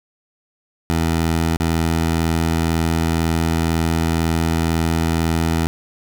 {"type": "tone with dropouts", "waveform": "15% pulse", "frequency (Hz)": 82, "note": "E2", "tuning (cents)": -9, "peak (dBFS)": -10, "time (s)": [0.9, 5.67], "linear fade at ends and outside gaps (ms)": 0, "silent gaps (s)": [1.569, 1.601], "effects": []}